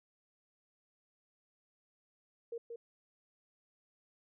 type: tone with echo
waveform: sine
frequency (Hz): 466.2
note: A#4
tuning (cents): 0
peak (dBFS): -38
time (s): 2.52-2.58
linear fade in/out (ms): 5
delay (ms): 180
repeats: 1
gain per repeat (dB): -4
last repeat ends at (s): 2.76
effects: none